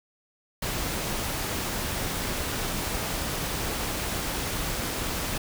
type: noise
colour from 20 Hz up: pink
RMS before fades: -30 dBFS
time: 0.62-5.38 s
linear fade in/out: 5 ms
effects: none